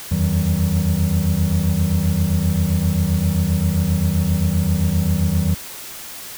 triangle tone cluster, 82.3 / 89.9 / 159.7 / 189.6 Hz, E2 / F#2 / D#3 / F#3, -2 / -49 / +45 / +43 cents, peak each -19 dBFS, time 0.11-5.55 s, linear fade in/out 10 ms, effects white hiss -34 dBFS RMS until 6.37 s

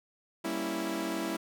sawtooth chord, G diminished seventh, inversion none, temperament equal, 196 / 233.1 / 277.2 / 329.6 Hz, G3 / Bb3 / Db4 / Fb4, 0 / 0 / 0 / 0 cents, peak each -35 / -36 / -35 / -30 dBFS, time 0.44-1.37 s, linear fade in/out 10 ms, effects none

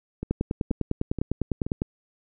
two click trains, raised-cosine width 3 ms, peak -17 / -11 dBFS, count 4 / 16, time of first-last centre 0.23-1.665 / 0.31-1.819 s, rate 2.09 / 9.94 Hz, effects none

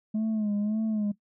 sine tone with vibrato, 212.8 Hz, G#3, 42 cents sharp, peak -22 dBFS, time 0.14-1.12 s, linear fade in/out 10 ms, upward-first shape sine, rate 1.8 Hz, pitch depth 67 cents each way, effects noise-tail reverb RT60 0.1 s tail -18 dB re dry + tanh soft clip ceiling -24 dBFS

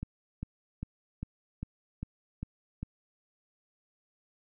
click train, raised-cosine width 5 ms, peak -23 dBFS, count 8, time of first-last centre 0.03-2.83 s, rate 2.5 Hz, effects none

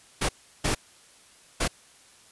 pink noise bursts at uneven times, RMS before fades -25 dBFS, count 3, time 0.21-0.29 / 0.64-0.75 / 1.6-1.68 s, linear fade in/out 10 ms, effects white hiss -55 dBFS RMS until 2.31 s + resampled to 24000 Hz

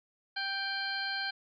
harmonic tone with a mistuned harmonic, 784 Hz, G5, in tune, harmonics 1 / 2 / 3 / 4 / 5 / 6, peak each -41 / -35 / -44 / -42 / -38 / -44 dBFS, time 0.36-1.31 s, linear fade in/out 10 ms, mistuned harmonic 5, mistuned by +110 cents, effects none

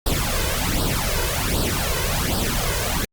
pink noise with flanger, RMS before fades -22 dBFS, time 0.06-3.05 s, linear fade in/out 5 ms, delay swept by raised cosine 0.22 to 2.02 ms, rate 1.3 Hz, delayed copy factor +0.75, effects Opus 48 kbps

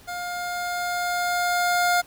25% pulse tone with level ramp, 708 Hz, F5, 23 cents sharp, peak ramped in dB -26 to -14 dBFS, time 0.07-2.02 s, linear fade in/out 20 ms, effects pink hiss -51 dBFS RMS until 2.06 s

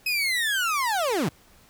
30% pulse linear sweep, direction down, 2560 to 123.47 Hz, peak -20 dBFS, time 0.06-1.29 s, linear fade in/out 5 ms, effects pink hiss -56 dBFS RMS until 1.69 s

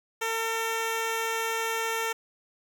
10% pulse tone, 451.9 Hz, A4, 46 cents sharp, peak -19 dBFS, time 0.21-2.13 s, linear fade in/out 10 ms, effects none

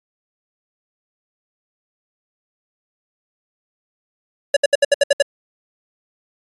square tone bursts, 568 Hz, C#5, 42 cents sharp, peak -10 dBFS, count 8, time 4.54-5.224 s, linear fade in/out 5 ms, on 26 ms, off 68 ms, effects AAC 32 kbps

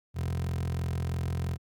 15% pulse tone with high-pass filter, 43 Hz, F1, 26 cents flat, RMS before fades -31 dBFS, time 0.14-1.58 s, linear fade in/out 50 ms, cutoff 100 Hz, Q 6.2, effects Opus 48 kbps

